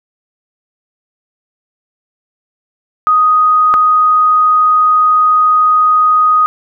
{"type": "tone pair in turn", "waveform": "sine", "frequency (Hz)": [1247, 1247], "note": ["D#6", "D#6"], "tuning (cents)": [3, 3], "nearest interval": "unison", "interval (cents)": 0, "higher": "neither", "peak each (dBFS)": -6, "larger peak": "neither", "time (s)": [[3.07, 3.74], [3.74, 6.46]], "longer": "second", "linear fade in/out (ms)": 0, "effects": []}